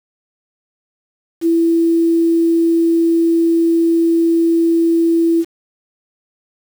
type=tone with quantisation; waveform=sine; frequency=332.8 Hz; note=E4; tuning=17 cents sharp; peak=-10 dBFS; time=1.41-5.45 s; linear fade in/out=50 ms; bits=6; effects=none